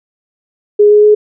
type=tone with pitch steps; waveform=sine; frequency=415.3 / 418.4 / 421.6 Hz; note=G#4 / G#4 / G#4; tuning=0 / +13 / +26 cents; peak=-3 dBFS; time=0.79-1.15 s; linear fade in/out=10 ms; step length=120 ms; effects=none